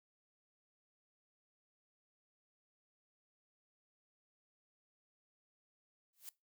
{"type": "noise with exponential growth", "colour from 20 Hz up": "blue", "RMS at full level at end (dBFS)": -45, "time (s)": [6.13, 6.29], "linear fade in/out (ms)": 1, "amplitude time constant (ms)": 33, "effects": ["noise-tail reverb RT60 0.2 s tail -20 dB re dry"]}